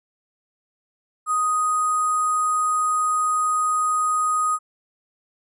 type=tone with sample-and-hold; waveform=sine; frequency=1244.5 Hz; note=D#6; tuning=in tune; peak=-18 dBFS; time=1.26-4.59 s; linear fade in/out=50 ms; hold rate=8820 Hz; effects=resampled to 24000 Hz